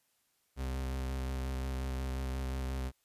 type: tone with vibrato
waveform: 40% pulse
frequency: 65.41 Hz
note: C2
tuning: in tune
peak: -33 dBFS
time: 0.56-2.92 s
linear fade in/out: 50 ms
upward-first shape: square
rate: 5.6 Hz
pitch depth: 16 cents each way
effects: white hiss -75 dBFS RMS until 3.04 s + resampled to 32000 Hz